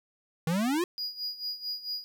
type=exponential sweep; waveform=square; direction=up; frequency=155.56 to 370 Hz; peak=-26 dBFS; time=0.47-0.84 s; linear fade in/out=2 ms
type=tone with tremolo; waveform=triangle; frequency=4895 Hz; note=D#8; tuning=29 cents flat; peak=-29 dBFS; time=0.98-2.04 s; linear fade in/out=0 ms; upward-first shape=sine; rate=4.5 Hz; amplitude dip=80%
effects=11-bit